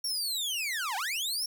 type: linear two-way sweep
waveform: sawtooth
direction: down then up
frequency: 5600 to 730 to 5600 Hz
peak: -27 dBFS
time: 0.04-1.46 s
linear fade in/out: 5 ms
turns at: 0.96 s
effects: none